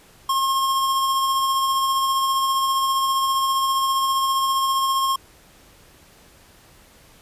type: tone with tremolo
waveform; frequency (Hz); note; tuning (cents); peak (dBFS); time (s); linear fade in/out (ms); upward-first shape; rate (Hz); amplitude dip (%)
square; 1074; C6; +45; -18; 0.29-5.16; 5; sine; 15; 25
effects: pink hiss -51 dBFS RMS until 7.21 s + resampled to 32000 Hz